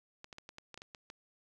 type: clicks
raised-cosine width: 0.2 ms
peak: -30 dBFS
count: 10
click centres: 0.244 / 0.328 / 0.384 / 0.491 / 0.584 / 0.743 / 0.776 / 0.819 / 0.948 / 1.101 s
effects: none